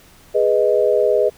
sine chord, G# minor, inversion none, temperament equal, 415.3 / 493.9 / 622.3 Hz, G#4 / B4 / D#5, 0 / 0 / 0 cents, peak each -17 dBFS, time 0.34-1.3 s, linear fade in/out 20 ms, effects pink hiss -48 dBFS RMS until 1.37 s

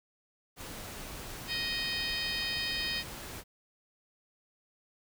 pink noise, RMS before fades -43 dBFS, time 0.56-3.44 s, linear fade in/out 50 ms
harmonic tone, 624 Hz, D#5, 5 cents sharp, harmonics 3 / 4 / 5 / 6 / 7 / 8, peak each -38 / -39 / -39 / -40 / -40 / -38 dBFS, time 1.47-3.04 s, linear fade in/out 50 ms
effects none

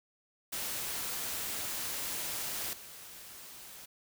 white noise with level steps, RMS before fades -37 / -49 dBFS, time 0.52-3.86 s, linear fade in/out 10 ms, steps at 2.73 s, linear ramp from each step 2 ms, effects none

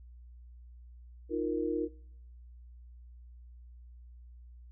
sine chord, Eb suspended second, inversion none, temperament equal, 311.1 / 349.2 / 466.2 Hz, Eb4 / F4 / Bb4, 0 / 0 / 0 cents, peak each -34 dBFS, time 1.29-1.89 s, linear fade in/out 50 ms, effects noise-tail reverb RT60 0.8 s tail -25 dB re dry + added 60 Hz sine -49 dBFS peak until 4.71 s

